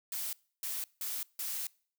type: noise bursts at uneven times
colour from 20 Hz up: blue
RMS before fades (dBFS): -37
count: 4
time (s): 0.12-0.33 / 0.63-0.84 / 1.01-1.23 / 1.39-1.67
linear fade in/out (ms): 2
effects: noise-tail reverb RT60 0.5 s tail -25 dB re dry